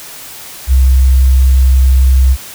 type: tone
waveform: sine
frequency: 65.1 Hz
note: C2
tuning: 8 cents flat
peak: -4 dBFS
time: 0.67-2.37 s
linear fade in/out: 50 ms
effects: white hiss -30 dBFS RMS until 2.54 s